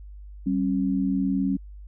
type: tone pair together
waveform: sine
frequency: 192.12 / 271.7 Hz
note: G3 / C#4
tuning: -35 / -35 cents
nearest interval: tritone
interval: 600 cents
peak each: -24 dBFS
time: 0.46-1.57 s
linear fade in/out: 10 ms
effects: added 50 Hz sine -39 dBFS peak until 1.87 s